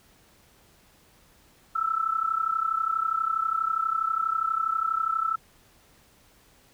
sine tone with amplitude modulation, 1318.5 Hz, E6, in tune, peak -20 dBFS, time 1.75-5.36 s, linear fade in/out 10 ms, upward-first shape sine, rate 32.3 Hz, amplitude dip 80%, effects pink hiss -59 dBFS RMS until 6.73 s

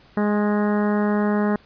harmonic tone with a mistuned harmonic, 207.7 Hz, G#3, in tune, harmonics 1 / 2 / 3 / 4 / 5 / 6 / 7 / 8 / 9, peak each -19 / -25 / -29 / -31 / -33 / -35 / -36 / -37 / -38 dBFS, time 0.17-1.56 s, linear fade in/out 2 ms, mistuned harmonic 5, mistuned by +20 cents, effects pink hiss -53 dBFS RMS until 1.65 s + resampled to 11025 Hz

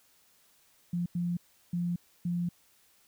sine tone bursts at uneven times, 174.2 Hz, F3, 4 cents flat, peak -28 dBFS, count 4, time 0.93-1.06 / 1.15-1.37 / 1.73-1.96 / 2.25-2.49 s, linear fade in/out 5 ms, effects white hiss -65 dBFS RMS until 3.07 s

